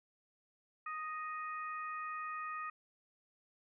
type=harmonic tone; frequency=622.3 Hz; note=D#5; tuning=in tune; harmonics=2 / 3 / 4; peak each=-40 / -47 / -51 dBFS; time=0.86-2.7 s; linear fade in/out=5 ms; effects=none